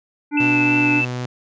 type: harmonic tone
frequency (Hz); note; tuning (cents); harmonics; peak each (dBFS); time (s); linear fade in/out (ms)
293.7; D4; 0; 1 / 3 / 5 / 7 / 8; -17 / -27 / -31 / -34 / -35; 0.31-1.03; 50
type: tone with vibrato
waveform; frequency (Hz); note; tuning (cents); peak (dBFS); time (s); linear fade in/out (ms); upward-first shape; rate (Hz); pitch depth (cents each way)
sine; 2637; E7; 0; -17; 0.37-1.05; 5; triangle; 3.2; 13
type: tone with pitch glide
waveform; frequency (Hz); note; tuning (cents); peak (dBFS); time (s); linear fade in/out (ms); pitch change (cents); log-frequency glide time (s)
sawtooth; 123.4 to 124.26; B2 to B2; -1 to +11; -20; 0.4-1.26; 5; +12; 0.71-1.05
effects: resampled to 16000 Hz